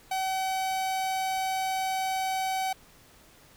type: tone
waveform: 45% pulse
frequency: 760 Hz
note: F#5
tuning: 46 cents sharp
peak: -27 dBFS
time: 0.11-2.73 s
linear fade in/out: 5 ms
effects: pink hiss -56 dBFS RMS until 3.56 s